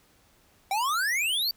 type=exponential sweep; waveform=square; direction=up; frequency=757 to 4699 Hz; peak=-25 dBFS; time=0.71-1.51 s; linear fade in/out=2 ms; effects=pink hiss -62 dBFS RMS until 1.56 s